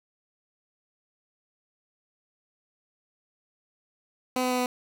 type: tone with pitch steps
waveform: 15% pulse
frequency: 254 / 252.4 / 250.8 / 249.2 Hz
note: B3 / B3 / B3 / B3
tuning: +49 / +38 / +27 / +16 cents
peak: -18 dBFS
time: 4.36-4.66 s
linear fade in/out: 2 ms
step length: 75 ms
effects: none